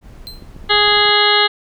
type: noise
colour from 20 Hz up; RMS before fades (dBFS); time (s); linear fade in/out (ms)
brown; -37; 0.01-1.05; 50
type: tone with exponential decay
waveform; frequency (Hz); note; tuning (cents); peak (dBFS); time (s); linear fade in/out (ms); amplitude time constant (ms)
45% pulse; 4113; C8; -30; -25; 0.27-0.49; 0; 46
type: clicks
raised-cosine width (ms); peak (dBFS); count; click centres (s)
3; -25; 9; 0.424 / 0.564 / 0.642 / 0.736 / 0.878 / 0.924 / 0.972 / 1.055 / 1.092
type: harmonic tone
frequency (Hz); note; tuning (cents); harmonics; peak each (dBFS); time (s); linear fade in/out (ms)
415.3; G#4; 0; 1 / 2 / 3 / 4 / 5 / 7 / 8 / 9 / 10; -19 / -19 / -19 / -19 / -19 / -19 / -19 / -19 / -19; 0.69-1.48; 20
effects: none